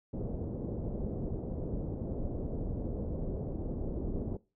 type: low-pass noise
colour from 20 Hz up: pink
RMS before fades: -36 dBFS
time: 0.13-4.37 s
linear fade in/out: 5 ms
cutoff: 520 Hz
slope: 24 dB/octave
effects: noise-tail reverb RT60 0.3 s tail -21 dB re dry